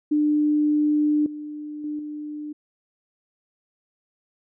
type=tone with level steps; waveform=sine; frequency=299.1 Hz; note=D4; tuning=32 cents sharp; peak=-17 / -31 / -26 / -30 dBFS; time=0.11-2.53 s; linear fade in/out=10 ms; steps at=1.26 / 1.84 / 1.99 s; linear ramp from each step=2 ms; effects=none